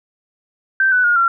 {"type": "tone with pitch steps", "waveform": "sine", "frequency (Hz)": [1559, 1492.9, 1429.6, 1369], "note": ["G6", "F#6", "F6", "F6"], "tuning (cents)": [-10, 15, 40, -35], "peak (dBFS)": -11, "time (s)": [0.8, 1.28], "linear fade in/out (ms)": 2, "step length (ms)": 120, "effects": []}